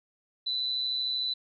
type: tone with amplitude modulation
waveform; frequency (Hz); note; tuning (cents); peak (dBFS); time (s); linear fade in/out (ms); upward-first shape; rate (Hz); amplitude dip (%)
sine; 3993; B7; +18; -25; 0.46-1.34; 10; sine; 133; 55
effects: none